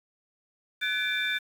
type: tone cluster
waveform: sine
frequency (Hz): 1504 / 1707 / 2342 / 3569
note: F#6 / G#6 / D7 / A7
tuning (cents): +28 / +47 / -5 / +24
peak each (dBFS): -31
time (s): 0.81-1.39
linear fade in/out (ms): 20
effects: tanh soft clip ceiling -17 dBFS + 8-bit